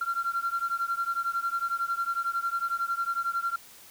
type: beating tone pair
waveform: sine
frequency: 1369 / 1380 Hz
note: F6 / F6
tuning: -35 / -21 cents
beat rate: 11 Hz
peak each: -29 dBFS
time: 0.01-3.56 s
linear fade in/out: 5 ms
effects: tanh soft clip ceiling -21 dBFS + white hiss -51 dBFS RMS until 3.9 s